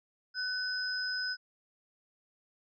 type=tone pair together; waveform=sine; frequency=1500 / 5050 Hz; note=F#6 / D#8; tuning=+23 / +25 cents; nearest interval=octave + major sixth; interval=2102 cents; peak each=-34 / -35 dBFS; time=0.34-1.37 s; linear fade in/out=50 ms; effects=none